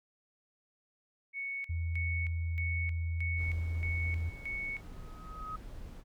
sine tone with tremolo, 2217 Hz, C#7, in tune, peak -35 dBFS, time 1.33-4.82 s, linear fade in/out 50 ms, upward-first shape square, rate 1.6 Hz, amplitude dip 80%
sine tone, 83 Hz, E2, 12 cents sharp, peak -31 dBFS, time 1.69-4.3 s, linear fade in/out 10 ms
brown noise, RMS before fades -46 dBFS, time 3.36-6.04 s, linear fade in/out 50 ms
sine tone with exponential growth, 1264 Hz, D#6, 27 cents sharp, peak -36 dBFS, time 4.68-5.56 s, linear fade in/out 5 ms, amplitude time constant 190 ms
effects none

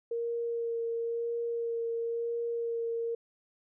sine tone with vibrato, 465.2 Hz, A#4, 4 cents flat, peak -30 dBFS, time 0.11-3.15 s, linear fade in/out 5 ms, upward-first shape sine, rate 0.98 Hz, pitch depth 13 cents each way, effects none

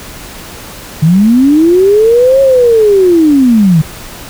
sine linear two-way sweep, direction up then down, 148.9 to 549 to 148.9 Hz, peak -3 dBFS, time 1.02-3.82 s, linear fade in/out 10 ms, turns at 2.41 s, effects pink hiss -28 dBFS RMS until 4.29 s

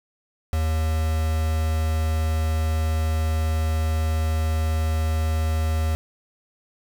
triangle tone with quantisation, 79.2 Hz, D#2, 31 cents sharp, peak -18 dBFS, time 0.53-5.95 s, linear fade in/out 0 ms, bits 5, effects none

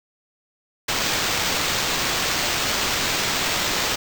blue noise with sample-and-hold, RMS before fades -23 dBFS, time 0.88-3.96 s, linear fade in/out 10 ms, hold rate 11025 Hz, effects none

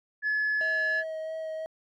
sine tone, 1710 Hz, A6, 50 cents flat, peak -23 dBFS, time 0.22-1.04 s, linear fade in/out 50 ms
triangle tone with vibrato, 637 Hz, D#5, 41 cents sharp, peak -30 dBFS, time 0.61-1.66 s, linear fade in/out 0 ms, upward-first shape sine, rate 3 Hz, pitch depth 12 cents each way
effects tanh soft clip ceiling -22 dBFS

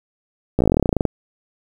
slowing click train, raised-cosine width 2 ms, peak -3 dBFS, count 18, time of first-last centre 0.59-1.053 s, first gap 15 ms, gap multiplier 1.07, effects 7-bit

